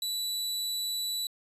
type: tone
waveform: sawtooth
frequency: 3952 Hz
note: B7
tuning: in tune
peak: -27 dBFS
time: 0.02-1.27 s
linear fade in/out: 2 ms
effects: resampled to 32000 Hz